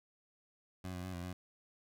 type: tone with pitch steps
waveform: 20% pulse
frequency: 92.2 / 89.8 / 93 / 87.4 / 90.8 Hz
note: F#2 / F2 / F#2 / F2 / F#2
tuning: -6 / +49 / +9 / +2 / -32 cents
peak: -36 dBFS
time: 0.84-1.33 s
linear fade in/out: 5 ms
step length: 98 ms
effects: none